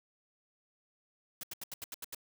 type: noise bursts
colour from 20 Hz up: white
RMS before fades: -42 dBFS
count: 8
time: 1.41-2.147 s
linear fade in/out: 2 ms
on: 23 ms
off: 79 ms
effects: none